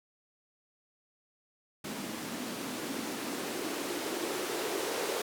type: noise with band-pass filter sweep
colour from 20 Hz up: blue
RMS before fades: -36 dBFS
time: 1.84-5.22 s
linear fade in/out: 5 ms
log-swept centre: 210 to 430 Hz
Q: 3
effects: none